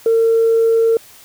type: tone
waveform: sine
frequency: 454.7 Hz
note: A#4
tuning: 43 cents flat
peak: -9 dBFS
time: 0.06-0.97 s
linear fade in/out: 2 ms
effects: tanh soft clip ceiling -6 dBFS + white hiss -43 dBFS RMS until 1.24 s